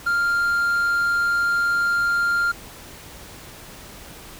triangle tone, 1396.9 Hz, F6, in tune, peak -16 dBFS, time 0.06-2.52 s, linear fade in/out 10 ms, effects pink hiss -41 dBFS RMS until 4.39 s

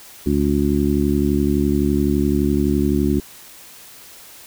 harmonic tone, 71.8 Hz, D2, 39 cents flat, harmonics 1 / 2 / 3 / 4 / 5, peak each -22 / -25 / -20 / -20 / -22 dBFS, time 0.26-3.2 s, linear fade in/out 5 ms, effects white hiss -42 dBFS RMS until 4.46 s

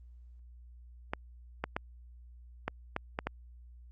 clicks, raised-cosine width 0.5 ms, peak -17 dBFS, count 7, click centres 1.135 / 1.64 / 1.765 / 2.68 / 2.964 / 3.189 / 3.27 s, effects added 60 Hz sine -50 dBFS peak until 3.91 s + Opus 32 kbps

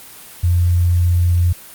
sine tone, 87.31 Hz, F2, in tune, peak -11 dBFS, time 0.43-1.53 s, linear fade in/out 10 ms, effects white hiss -38 dBFS RMS until 1.74 s + Opus 32 kbps

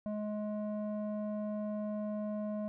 square tone with low-pass filter, 210.7 Hz, G#3, 25 cents sharp, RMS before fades -37 dBFS, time 0.06-2.68 s, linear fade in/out 0 ms, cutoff 710 Hz, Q 2.1, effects none

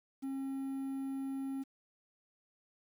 triangle tone with quantisation, 270 Hz, C#4, 45 cents flat, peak -34 dBFS, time 0.22-1.64 s, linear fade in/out 20 ms, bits 10, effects none

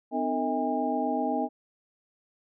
sine tone cluster, 254.5 / 302.5 / 453.7 / 641 / 808 Hz, C4 / D#4 / A#4 / E5 / G#5, -48 / -49 / -47 / -49 / -48 cents, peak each -30 / -33 / -35 / -32 / -30 dBFS, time 0.11-1.49 s, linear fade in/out 50 ms, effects none

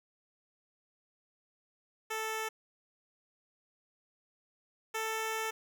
10% pulse tone pair in turn, 440 / 442.3 Hz, A4 / A4, 0 / +9 cents, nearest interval unison, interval 9 cents, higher second, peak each -26 / -25 dBFS, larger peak second, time 2.1-2.49 / 4.94-5.51 s, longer second, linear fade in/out 10 ms, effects none

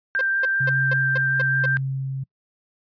sine tone with vibrato, 1578 Hz, G6, 11 cents sharp, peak -19 dBFS, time 0.15-1.77 s, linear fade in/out 0 ms, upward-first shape sine, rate 5.1 Hz, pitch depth 9 cents each way
sawtooth tone bursts, 523.3 Hz, C5, in tune, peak -22 dBFS, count 7, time 0.19-1.657 s, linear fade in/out 2 ms, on 21 ms, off 220 ms
sine tone with tremolo, 134.2 Hz, C3, 44 cents sharp, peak -22 dBFS, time 0.6-2.24 s, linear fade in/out 10 ms, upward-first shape sine, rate 1.1 Hz, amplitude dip 30%
effects noise-tail reverb RT60 0.1 s tail -26 dB re dry + resampled to 11025 Hz

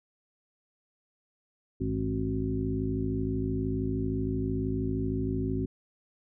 harmonic tone with a mistuned harmonic, 53 Hz, G#1, 36 cents sharp, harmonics 1 / 2 / 3 / 4 / 5 / 7, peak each -36 / -33 / -36 / -38 / -32 / -35 dBFS, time 1.8-5.66 s, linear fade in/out 10 ms, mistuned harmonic 2, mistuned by -81 cents, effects none

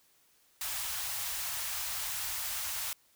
white band-stop noise, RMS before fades -36 dBFS, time 0.61-2.93 s, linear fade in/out 2 ms, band 110 to 710 Hz, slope 24 dB/octave, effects white hiss -67 dBFS RMS until 3.15 s

